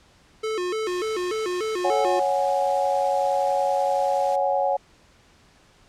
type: tone with vibrato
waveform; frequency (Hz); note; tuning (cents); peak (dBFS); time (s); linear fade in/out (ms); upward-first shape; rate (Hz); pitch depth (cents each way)
square; 396.6; G4; +20; -25; 0.43-2.2; 10; square; 3.4; 170
type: noise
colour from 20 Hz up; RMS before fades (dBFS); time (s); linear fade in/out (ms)
white; -41; 0.86-4.36; 5
type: chord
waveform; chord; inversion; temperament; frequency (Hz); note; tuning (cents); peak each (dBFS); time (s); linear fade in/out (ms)
sine; C# suspended fourth; none; equal; 554.4 / 740 / 830.6; C#5 / F#5 / G#5; 0 / 0 / 0; -23 / -24 / -25; 1.84-4.77; 10
effects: pink hiss -56 dBFS RMS until 5.88 s + low-pass 7000 Hz 12 dB/octave